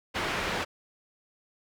white low-pass noise, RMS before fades -31 dBFS, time 0.14-0.65 s, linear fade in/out 20 ms, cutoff 2200 Hz, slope 12 dB/octave, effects none

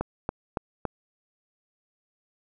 click train, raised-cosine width 1 ms, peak -13 dBFS, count 4, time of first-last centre 0.01-0.853 s, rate 3.56 Hz, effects none

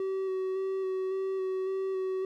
triangle tone with vibrato, 380 Hz, F#4, 46 cents sharp, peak -27 dBFS, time 0-2.25 s, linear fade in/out 2 ms, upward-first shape square, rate 1.8 Hz, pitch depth 14 cents each way, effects none

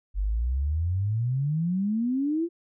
sine exponential sweep, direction up, 46.25 to 349.2 Hz, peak -23 dBFS, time 0.14-2.49 s, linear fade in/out 50 ms, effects none

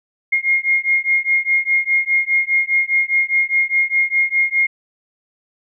sine beating tone pair, 2136 / 2140.9 Hz, C7 / C7, +35 / +39 cents, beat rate 4.9 Hz, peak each -17 dBFS, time 0.32-4.67 s, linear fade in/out 10 ms, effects none

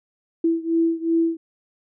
sine beating tone pair, 329.6 / 332.3 Hz, E4 / E4, 0 / +14 cents, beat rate 2.7 Hz, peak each -20 / -22 dBFS, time 0.44-1.37 s, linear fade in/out 5 ms, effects none

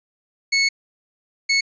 25% pulse tone bursts at uneven times, 2202 Hz, C#7, 12 cents flat, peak -12 dBFS, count 2, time 0.52-0.69 / 1.49-1.61 s, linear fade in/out 10 ms, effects resampled to 16000 Hz

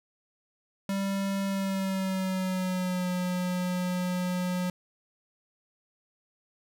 square tone with pitch glide, 196 to 180.77 Hz, G3 to F#3, 0 to -40 cents, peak -28 dBFS, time 0.89-4.7 s, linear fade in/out 2 ms, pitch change -140 cents, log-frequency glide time 1.46-3.08 s, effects none

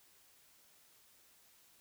silence, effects white hiss -66 dBFS RMS until 1.8 s

